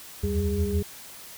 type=tone cluster; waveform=sine; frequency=74.1 / 81.7 / 87.1 / 196.9 / 410.1 Hz; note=D2 / E2 / F2 / G3 / G#4; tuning=+16 / -15 / -4 / +8 / -22 cents; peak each=-29 dBFS; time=0.23-0.83 s; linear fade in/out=10 ms; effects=tanh soft clip ceiling -12 dBFS + white hiss -44 dBFS RMS until 1.37 s